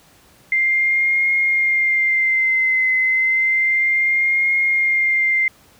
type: tone with vibrato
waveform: sine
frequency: 2093 Hz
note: C7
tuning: in tune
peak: -14 dBFS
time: 0.52-5.48 s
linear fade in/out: 2 ms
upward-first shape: triangle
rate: 0.31 Hz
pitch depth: 40 cents each way
effects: pink hiss -51 dBFS RMS until 5.79 s + high-pass 60 Hz 12 dB/octave